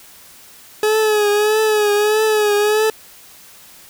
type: tone with vibrato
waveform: 40% pulse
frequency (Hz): 423.8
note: G#4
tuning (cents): +35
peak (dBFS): -12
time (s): 0.83-2.9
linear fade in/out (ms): 2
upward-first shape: triangle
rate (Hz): 1.6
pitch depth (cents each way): 59
effects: white hiss -43 dBFS RMS until 3.89 s